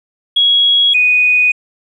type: tone pair in turn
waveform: triangle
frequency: 3322 / 2483 Hz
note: G#7 / D#7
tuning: 0 / -4 cents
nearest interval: perfect fourth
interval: 504 cents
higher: first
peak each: -4 dBFS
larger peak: neither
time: 0.36-0.94 / 0.94-1.52 s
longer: neither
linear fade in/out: 10 ms
effects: tanh soft clip ceiling -6 dBFS + resampled to 24000 Hz